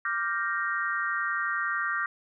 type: chord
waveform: sine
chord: G minor seventh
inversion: second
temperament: equal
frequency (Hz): 1174.7 / 1396.9 / 1568 / 1864.7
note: D6 / F6 / G6 / Bb6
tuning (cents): 0 / 0 / 0 / 0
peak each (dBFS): -32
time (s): 0.05-2.06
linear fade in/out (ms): 2
effects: none